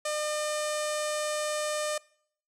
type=tone with low-pass filter; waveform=sawtooth; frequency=604 Hz; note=D5; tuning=48 cents sharp; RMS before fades=-31 dBFS; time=0.05-1.98 s; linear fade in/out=5 ms; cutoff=8600 Hz; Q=2.5; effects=noise-tail reverb RT60 0.6 s tail -23 dB re dry